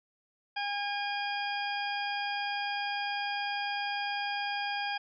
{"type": "harmonic tone", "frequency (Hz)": 813, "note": "G#5", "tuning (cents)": -37, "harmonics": [1, 2, 3, 4, 6], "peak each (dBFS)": [-34, -37, -39, -40, -42], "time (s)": [0.56, 4.98], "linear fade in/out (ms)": 10, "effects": []}